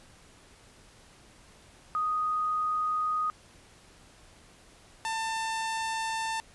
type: tone pair in turn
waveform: sine / sawtooth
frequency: 1244.5 / 893.8 Hz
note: D#6 / A5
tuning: 0 / +27 cents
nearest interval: tritone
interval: 573 cents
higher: first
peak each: -26 dBFS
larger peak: neither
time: 1.95-3.3 / 5.05-6.4 s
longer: neither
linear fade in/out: 0 ms
effects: pink hiss -56 dBFS RMS until 6.54 s + resampled to 24000 Hz